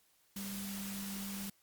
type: tone in noise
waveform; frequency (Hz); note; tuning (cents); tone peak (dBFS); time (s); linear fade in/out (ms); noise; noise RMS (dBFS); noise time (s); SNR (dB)
sine; 197.6; G3; +14; -41; 0.36-1.5; 5; white; -45; 0.36-1.5; +1
effects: white hiss -71 dBFS RMS until 1.62 s + Opus 48 kbps